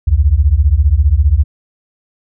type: beating tone pair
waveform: sine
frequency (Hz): 65.41 / 80.41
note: C2 / E2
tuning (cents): 0 / -42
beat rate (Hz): 15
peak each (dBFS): -10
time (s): 0.07-1.44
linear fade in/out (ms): 10
effects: none